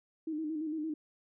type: tone with vibrato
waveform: sine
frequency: 311.1 Hz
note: D#4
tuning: in tune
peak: -33 dBFS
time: 0.27-0.94 s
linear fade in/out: 5 ms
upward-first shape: square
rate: 8.8 Hz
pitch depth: 53 cents each way
effects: none